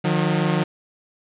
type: tone pair together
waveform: sawtooth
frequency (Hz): 153.66 / 179.8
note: D#3 / F#3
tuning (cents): -21 / -49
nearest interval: minor third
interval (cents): 272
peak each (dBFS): -17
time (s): 0.04-0.64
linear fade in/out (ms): 10
effects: resampled to 8000 Hz + 7-bit